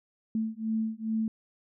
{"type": "beating tone pair", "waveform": "sine", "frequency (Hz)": [220, 222.4], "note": ["A3", "A3"], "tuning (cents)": [0, 19], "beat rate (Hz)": 2.4, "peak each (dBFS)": -31, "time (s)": [0.35, 1.28], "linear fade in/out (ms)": 2, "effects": []}